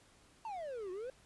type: exponential two-way sweep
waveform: triangle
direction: down then up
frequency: 927 to 354.8 to 535 Hz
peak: -38 dBFS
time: 0.45-1.1 s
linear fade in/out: 2 ms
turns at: 0.91 s
effects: pink hiss -65 dBFS RMS until 1.25 s + resampled to 24000 Hz